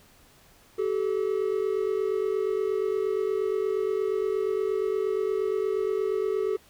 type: tone pair together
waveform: triangle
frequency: 383.4 / 431.9 Hz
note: G4 / A4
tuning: -38 / -32 cents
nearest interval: major second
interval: 206 cents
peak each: -25 / -25 dBFS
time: 0.78-6.57 s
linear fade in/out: 10 ms
effects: pink hiss -57 dBFS RMS until 6.69 s